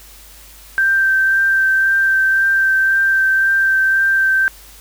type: tone with vibrato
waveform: sine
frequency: 1565 Hz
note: G6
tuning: 3 cents flat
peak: -11 dBFS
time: 0.78-4.48 s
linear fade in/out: 0 ms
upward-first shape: sine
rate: 1.9 Hz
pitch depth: 11 cents each way
effects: added 50 Hz sine -43 dBFS peak until 4.8 s + white hiss -42 dBFS RMS until 4.8 s